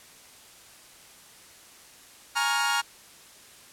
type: chord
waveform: sawtooth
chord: Bb minor seventh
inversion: third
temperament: equal with one note detuned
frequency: 830.6 / 932.3 / 1108.7 / 1409.1 Hz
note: Ab5 / Bb5 / Db6 / F6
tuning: 0 / 0 / 0 / +15 cents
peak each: -27 / -25 / -29 / -23 dBFS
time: 2.35-2.82 s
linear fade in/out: 20 ms
effects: white hiss -51 dBFS RMS until 3.72 s + low-pass 11000 Hz 12 dB/octave